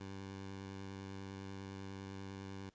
15% pulse tone with vibrato, 97.1 Hz, G2, 16 cents flat, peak -39 dBFS, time 0-2.7 s, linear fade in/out 10 ms, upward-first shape triangle, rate 10 Hz, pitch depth 20 cents each way, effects pink hiss -75 dBFS RMS until 2.74 s + resampled to 16000 Hz

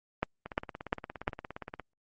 two click trains, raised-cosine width 0.5 ms, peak -12 / -24 dBFS, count 4 / 24, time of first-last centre 0.23-1.279 / 0.46-1.797 s, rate 2.86 / 17.2 Hz, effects Opus 32 kbps

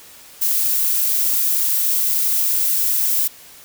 violet noise, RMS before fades -18 dBFS, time 0.41-3.28 s, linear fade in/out 10 ms, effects white hiss -43 dBFS RMS until 3.64 s

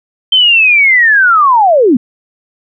sine linear sweep, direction down, 3129 to 218 Hz, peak -4 dBFS, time 0.32-1.97 s, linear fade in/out 5 ms, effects none

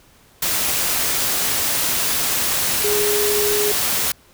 sine tone in noise, 415.3 Hz, G#4, in tune, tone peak -19 dBFS, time 2.84-3.72 s, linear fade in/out 5 ms, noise white, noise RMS -20 dBFS, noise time 0.42-4.12 s, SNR -2 dB, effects pink hiss -52 dBFS RMS until 4.33 s

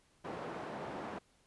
white band-pass noise, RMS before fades -43 dBFS, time 0.24-1.19 s, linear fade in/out 10 ms, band 140 to 850 Hz, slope 12 dB/octave, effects pink hiss -70 dBFS RMS until 1.46 s + resampled to 24000 Hz

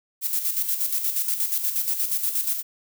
violet noise with tremolo, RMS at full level -23 dBFS, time 0.21-2.63 s, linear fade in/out 50 ms, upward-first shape square, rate 8.4 Hz, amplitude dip 55%, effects none

